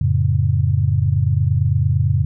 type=chord; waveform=sine; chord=F augmented; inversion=none; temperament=equal with one note detuned; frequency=89.5 / 110 / 138.59 Hz; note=F2 / A2 / C#3; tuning=+43 / 0 / 0 cents; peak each=-18 dBFS; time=0.01-2.25 s; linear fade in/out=5 ms; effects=none

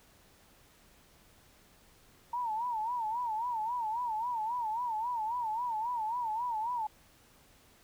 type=tone with vibrato; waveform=sine; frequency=921 Hz; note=A#5; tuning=21 cents flat; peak=-31 dBFS; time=2.33-6.87 s; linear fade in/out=5 ms; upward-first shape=sine; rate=3.7 Hz; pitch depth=130 cents each way; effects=pink hiss -62 dBFS RMS until 7.83 s

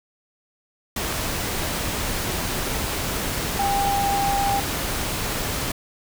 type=tone in noise; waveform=sine; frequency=798 Hz; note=G5; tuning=31 cents sharp; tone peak=-20 dBFS; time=3.59-4.6 s; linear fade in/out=5 ms; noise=pink; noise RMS=-26 dBFS; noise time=0.96-5.72 s; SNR=+3 dB; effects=none

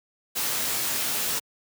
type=noise with comb filter; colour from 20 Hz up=white; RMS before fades=-27 dBFS; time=0.35-1.4 s; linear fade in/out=20 ms; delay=20 ms; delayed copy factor=-0.85; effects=high-pass 100 Hz 12 dB/octave

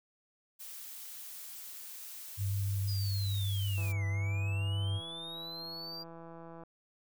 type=noise; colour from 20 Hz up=blue; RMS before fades=-46 dBFS; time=0.59-3.93 s; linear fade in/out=20 ms
type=tone with vibrato; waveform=sine; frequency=98.9 Hz; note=G2; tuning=16 cents sharp; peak=-30 dBFS; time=2.37-5.01 s; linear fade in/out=50 ms; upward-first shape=square; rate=6.3 Hz; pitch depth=10 cents each way
type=linear two-way sweep; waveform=triangle; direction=down then up; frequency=5010 to 1975.5 to 4780 Hz; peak=-40 dBFS; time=2.87-6.04 s; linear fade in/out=20 ms; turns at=4.06 s
type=click train; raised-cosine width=1 ms; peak=-36 dBFS; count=475; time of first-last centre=3.78-6.635 s; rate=166 Hz
effects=none

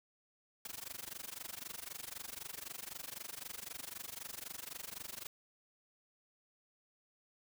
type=noise with amplitude modulation; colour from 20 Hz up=white; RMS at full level=-43 dBFS; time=0.65-5.27 s; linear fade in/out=2 ms; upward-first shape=sine; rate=23.9 Hz; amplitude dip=95%; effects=none

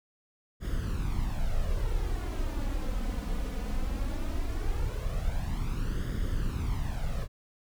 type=noise with flanger; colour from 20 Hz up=brown; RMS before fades=-30 dBFS; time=0.6-7.28 s; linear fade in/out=50 ms; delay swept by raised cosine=0.59 to 4.09 ms; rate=0.18 Hz; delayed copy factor=+0.65; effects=none

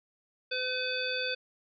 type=harmonic tone with a mistuned harmonic; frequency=508 Hz; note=B4; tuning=49 cents sharp; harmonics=1 / 3 / 5 / 7 / 9; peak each=-36 / -36 / -36 / -37 / -37 dBFS; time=0.51-1.35 s; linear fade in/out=10 ms; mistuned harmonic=7; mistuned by=-23 cents; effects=none

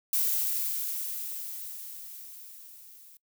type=noise with level ramp; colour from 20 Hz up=violet; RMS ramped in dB=-26 to -53 dBFS; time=0.13-3.17 s; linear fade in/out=2 ms; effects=noise-tail reverb RT60 0.1 s tail -22 dB re dry

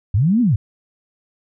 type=linear two-way sweep; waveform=sine; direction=up then down; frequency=84.5 to 254.8 to 87.5 Hz; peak=-12 dBFS; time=0.14-0.56 s; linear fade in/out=5 ms; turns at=0.41 s; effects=none

